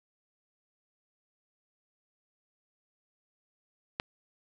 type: click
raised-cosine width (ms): 0.3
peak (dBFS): -14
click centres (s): 3.999
effects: none